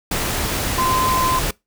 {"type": "tone in noise", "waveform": "sine", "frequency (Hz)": 1032, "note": "C6", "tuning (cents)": -24, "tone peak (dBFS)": -17, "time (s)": [0.78, 1.39], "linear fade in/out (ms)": 5, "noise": "pink", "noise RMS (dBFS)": -22, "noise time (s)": [0.11, 1.51], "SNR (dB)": 2, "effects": ["noise-tail reverb RT60 0.2 s tail -23 dB re dry"]}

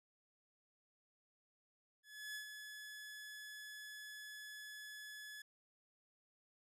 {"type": "tone with ADSR envelope", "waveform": "sawtooth", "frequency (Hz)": 1708, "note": "G#6", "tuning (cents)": 48, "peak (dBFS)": -40, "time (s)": [2.03, 5.42], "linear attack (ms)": 320, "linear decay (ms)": 100, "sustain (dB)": -6, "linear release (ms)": 4, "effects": ["resampled to 32000 Hz"]}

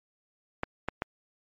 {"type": "clicks", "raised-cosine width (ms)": 0.5, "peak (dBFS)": -14, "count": 3, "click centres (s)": [0.634, 0.886, 1.021], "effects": ["MP3 48 kbps"]}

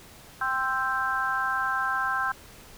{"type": "harmonic tone with a mistuned harmonic", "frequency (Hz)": 261.6, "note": "C4", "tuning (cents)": 0, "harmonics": [3, 4, 5, 6], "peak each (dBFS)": [-33, -30, -30, -28], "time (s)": [0.41, 2.32], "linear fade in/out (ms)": 5, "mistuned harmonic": 5, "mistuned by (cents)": 20, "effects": ["pink hiss -49 dBFS RMS until 2.77 s"]}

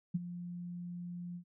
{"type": "tone with ADSR envelope", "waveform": "sine", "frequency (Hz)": 175.4, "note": "F3", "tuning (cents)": 8, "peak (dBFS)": -27, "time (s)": [0.14, 1.44], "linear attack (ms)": 12, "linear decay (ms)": 27, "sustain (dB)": -13, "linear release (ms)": 84, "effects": []}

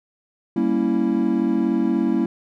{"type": "chord", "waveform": "triangle", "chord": "G diminished seventh", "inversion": "none", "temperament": "equal", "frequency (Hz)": [196, 233.1, 277.2, 329.6], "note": ["G3", "Bb3", "Db4", "Fb4"], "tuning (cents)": [0, 0, 0, 0], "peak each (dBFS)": [-23, -20, -22, -20], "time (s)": [0.56, 2.26], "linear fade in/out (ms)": 5, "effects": []}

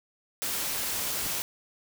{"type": "noise", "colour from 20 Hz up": "white", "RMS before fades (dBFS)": -31, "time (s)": [0.42, 1.42], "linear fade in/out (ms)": 0}
{"type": "noise with exponential growth", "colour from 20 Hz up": "brown", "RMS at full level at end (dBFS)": -33, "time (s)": [1.19, 1.27], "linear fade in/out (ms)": 2, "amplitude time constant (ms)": 16}
{"effects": []}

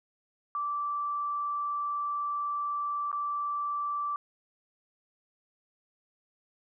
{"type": "tone with dropouts", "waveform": "sine", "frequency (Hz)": 1166, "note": "D6", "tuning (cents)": -13, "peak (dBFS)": -29, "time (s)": [0.55, 4.16], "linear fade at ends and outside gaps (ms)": 1, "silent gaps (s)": [3.116, 3.128], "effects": []}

